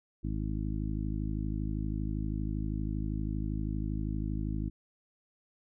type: harmonic tone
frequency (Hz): 52.6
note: G#1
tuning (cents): +23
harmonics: 1 / 2 / 3 / 4 / 5 / 6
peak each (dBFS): -34 / -37 / -39 / -40 / -41 / -42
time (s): 0.23-4.7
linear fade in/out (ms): 20
effects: none

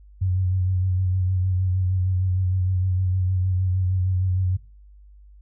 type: tone with vibrato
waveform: sine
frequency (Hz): 92.5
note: F#2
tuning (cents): 0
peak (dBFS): -19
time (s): 0.21-4.57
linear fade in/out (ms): 10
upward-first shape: sine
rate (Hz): 6.5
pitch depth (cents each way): 35
effects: noise-tail reverb RT60 0.3 s tail -17 dB re dry + added 50 Hz sine -45 dBFS peak until 5.41 s

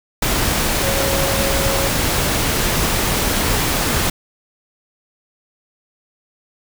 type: tone in noise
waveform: sine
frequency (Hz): 547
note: C#5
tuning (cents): -23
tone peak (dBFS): -22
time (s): 0.83-1.88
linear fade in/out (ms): 5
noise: pink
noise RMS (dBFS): -18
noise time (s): 0.22-4.1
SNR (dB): -7
effects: none

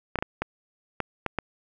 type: clicks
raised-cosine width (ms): 0.5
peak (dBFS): -11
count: 7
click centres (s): 0.157 / 0.188 / 0.225 / 0.42 / 1.003 / 1.263 / 1.387
effects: none

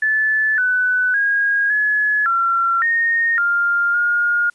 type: tone with pitch steps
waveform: sine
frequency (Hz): 1740 / 1497 / 1636 / 1700 / 1364 / 1848 / 1400 / 1424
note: A6 / F#6 / G#6 / G#6 / F6 / A#6 / F6 / F6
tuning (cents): -20 / +20 / -26 / +40 / -41 / -16 / +4 / +33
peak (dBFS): -14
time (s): 0.02-4.5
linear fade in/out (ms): 5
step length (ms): 560
effects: white hiss -58 dBFS RMS until 4.54 s + resampled to 24000 Hz

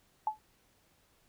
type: tone with exponential decay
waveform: sine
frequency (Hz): 861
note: A5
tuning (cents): -38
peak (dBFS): -24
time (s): 0.27-0.39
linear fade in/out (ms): 2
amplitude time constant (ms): 24
effects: pink hiss -69 dBFS RMS until 1.28 s

